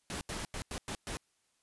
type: noise bursts at uneven times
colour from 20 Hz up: pink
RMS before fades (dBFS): -39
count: 6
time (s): 0.1-0.21 / 0.29-0.45 / 0.54-0.62 / 0.71-0.78 / 0.88-0.95 / 1.07-1.17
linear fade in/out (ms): 0
effects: white hiss -75 dBFS RMS until 1.62 s + resampled to 24000 Hz